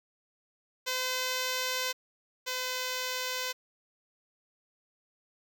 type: tone pair in turn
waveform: 5% pulse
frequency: 511 / 508.6 Hz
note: C5 / C5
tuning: -41 / -49 cents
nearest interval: unison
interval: 8 cents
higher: first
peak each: -18 / -20 dBFS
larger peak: first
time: 0.86-1.93 / 2.46-3.53 s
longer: neither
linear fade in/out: 20 ms
effects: none